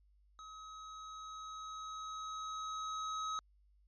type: tone with level ramp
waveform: square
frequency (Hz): 1275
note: D#6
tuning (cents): +42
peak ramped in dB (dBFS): -50 to -37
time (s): 0.39-3.39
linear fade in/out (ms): 0
effects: added 50 Hz sine -65 dBFS peak until 3.87 s + MP3 32 kbps